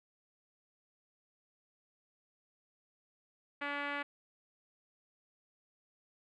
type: tone with low-pass filter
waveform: 5% pulse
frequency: 286.5 Hz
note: D4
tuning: 43 cents flat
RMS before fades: -38 dBFS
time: 3.61-4.03 s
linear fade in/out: 10 ms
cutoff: 2000 Hz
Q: 1.5
effects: none